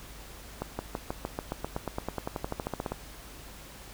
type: accelerating click train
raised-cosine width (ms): 1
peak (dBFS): -17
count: 23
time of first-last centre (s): 0.62-2.92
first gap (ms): 170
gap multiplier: 0.95
effects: added 50 Hz sine -49 dBFS peak until 3.93 s + pink hiss -48 dBFS RMS until 3.93 s